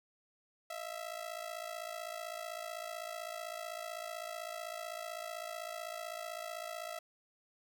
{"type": "ring-modulated tone", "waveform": "sawtooth", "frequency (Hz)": 659.3, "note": "E5", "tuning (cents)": 0, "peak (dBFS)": -34, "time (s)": [0.7, 6.99], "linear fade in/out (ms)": 2, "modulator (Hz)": 27.9, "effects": []}